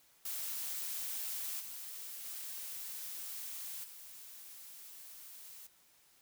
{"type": "noise with level steps", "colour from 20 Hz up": "blue", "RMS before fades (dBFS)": [-40, -46, -44, -52], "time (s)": [0.25, 5.67], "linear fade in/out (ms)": 5, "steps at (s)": [1.59, 2.24, 3.83], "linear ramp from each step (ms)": 20, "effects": ["white hiss -67 dBFS RMS until 6.21 s"]}